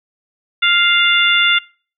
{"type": "harmonic tone", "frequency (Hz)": 698.5, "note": "F5", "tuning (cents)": 0, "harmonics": [2, 3, 4, 5], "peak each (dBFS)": [-16, -16, -16, -16], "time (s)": [0.62, 1.59], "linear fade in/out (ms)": 10, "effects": ["noise-tail reverb RT60 0.4 s tail -23 dB re dry"]}